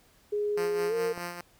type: tone with pitch glide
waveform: sine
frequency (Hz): 415.3 to 460.8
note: G#4 to A#4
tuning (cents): 0 to -20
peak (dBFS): -26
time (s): 0.32-1.13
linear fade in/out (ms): 10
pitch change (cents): +180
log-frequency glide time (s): 0.88-0.94
type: tone with tremolo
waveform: 5% pulse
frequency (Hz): 174.61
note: F3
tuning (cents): 0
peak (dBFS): -22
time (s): 0.57-1.41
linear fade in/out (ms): 2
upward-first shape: sine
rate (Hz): 4.8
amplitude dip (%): 55
type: click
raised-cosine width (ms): 1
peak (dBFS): -26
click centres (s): 1.177
effects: pink hiss -62 dBFS RMS until 1.59 s